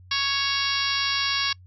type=harmonic tone with a mistuned harmonic; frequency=554.4 Hz; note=C#5; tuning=in tune; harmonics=2 / 3 / 4 / 5 / 6 / 7 / 8 / 9 / 10; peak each=-31 / -31 / -31 / -31 / -31 / -31 / -31 / -31 / -31 dBFS; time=0.11-1.53 s; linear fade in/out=5 ms; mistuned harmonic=9; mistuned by=-39 cents; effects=noise-tail reverb RT60 0.1 s tail -26 dB re dry + added 91 Hz sine -46 dBFS peak until 1.66 s